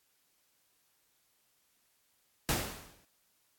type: noise with exponential decay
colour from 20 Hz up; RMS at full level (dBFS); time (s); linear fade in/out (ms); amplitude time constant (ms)
pink; -28; 2.49-3.05; 0; 120
effects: white hiss -73 dBFS RMS until 3.58 s + AAC 64 kbps